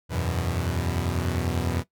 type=chord; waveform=sawtooth; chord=E suspended second; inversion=none; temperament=equal; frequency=82.41 / 92.5 / 123.47 Hz; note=E2 / F#2 / B2; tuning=0 / 0 / 0 cents; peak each=-24 / -25 / -27 dBFS; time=0.09-1.84 s; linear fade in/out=50 ms; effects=noise-tail reverb RT60 0.1 s tail -17 dB re dry